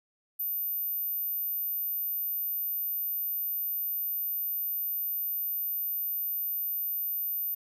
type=tone; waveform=sine; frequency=13860 Hz; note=A9; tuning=27 cents flat; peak=-29 dBFS; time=0.39-7.55 s; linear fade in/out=10 ms; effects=11-bit